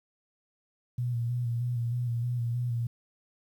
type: tone with vibrato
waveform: sine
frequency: 120 Hz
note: B2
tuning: 49 cents flat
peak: -27 dBFS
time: 0.98-2.87 s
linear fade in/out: 5 ms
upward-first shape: square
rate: 3.2 Hz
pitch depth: 33 cents each way
effects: 10-bit